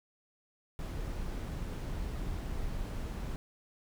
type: noise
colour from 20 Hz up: brown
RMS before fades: -37 dBFS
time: 0.79-3.36 s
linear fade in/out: 0 ms
effects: none